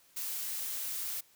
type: noise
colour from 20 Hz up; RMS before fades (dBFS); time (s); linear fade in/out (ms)
blue; -37; 0.16-1.21; 10
effects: white hiss -64 dBFS RMS until 1.35 s